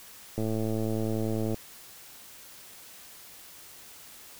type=click train; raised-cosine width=2 ms; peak=-18 dBFS; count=129; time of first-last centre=0.38-1.544 s; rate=110 Hz; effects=white hiss -49 dBFS RMS until 4.39 s